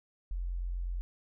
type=tone; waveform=sine; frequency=44.08 Hz; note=F1; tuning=17 cents sharp; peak=-32 dBFS; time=0.31-1.01 s; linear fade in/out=0 ms; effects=none